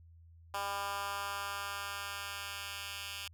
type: tone with high-pass filter sweep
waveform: 10% pulse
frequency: 200 Hz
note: G3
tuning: 35 cents sharp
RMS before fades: -40 dBFS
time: 0.54-3.28 s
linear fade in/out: 2 ms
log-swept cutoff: 890 to 2500 Hz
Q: 1.5
effects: added 83 Hz sine -55 dBFS peak until 3.33 s